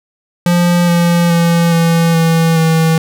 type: tone with pitch steps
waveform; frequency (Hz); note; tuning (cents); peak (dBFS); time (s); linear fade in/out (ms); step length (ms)
square; 174.61 / 172.01 / 169.44 / 166.92 / 164.43 / 161.98; F3 / F3 / E3 / E3 / E3 / E3; 0 / -26 / +48 / +22 / -4 / -30; -9; 0.46-2.98; 2; 420
effects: none